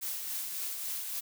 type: noise with tremolo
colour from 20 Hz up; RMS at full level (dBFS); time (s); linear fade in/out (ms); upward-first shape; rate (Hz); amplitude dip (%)
blue; -35; 0.01-1.21; 20; triangle; 3.6; 40
effects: none